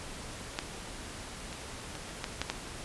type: clicks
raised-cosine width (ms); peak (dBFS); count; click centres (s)
0.2; -13 / -24 / -24 / -28 / -16 / -13 / -13; 7; 0.589 / 1.528 / 1.953 / 2.092 / 2.242 / 2.416 / 2.5
effects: pink hiss -43 dBFS RMS until 2.84 s + resampled to 24000 Hz